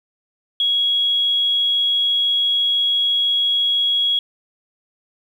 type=tone; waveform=sine; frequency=3322 Hz; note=G#7; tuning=in tune; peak=-15 dBFS; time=0.6-4.19 s; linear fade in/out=2 ms; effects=8-bit